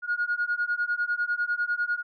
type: beating tone pair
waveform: sine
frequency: 1433 / 1443 Hz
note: F6 / F#6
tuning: +44 / -44 cents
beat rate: 10 Hz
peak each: -27 / -27 dBFS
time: 0.02-2.03 s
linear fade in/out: 50 ms
effects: tanh soft clip ceiling -18 dBFS